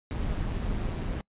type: noise with amplitude modulation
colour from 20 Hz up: brown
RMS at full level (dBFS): -28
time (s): 0.11-1.21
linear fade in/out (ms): 0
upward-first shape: sine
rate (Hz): 171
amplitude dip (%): 55
effects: noise-tail reverb RT60 0.1 s tail -26 dB re dry + resampled to 8000 Hz